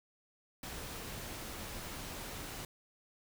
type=noise; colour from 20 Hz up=pink; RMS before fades=-44 dBFS; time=0.63-2.65 s; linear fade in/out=2 ms; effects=none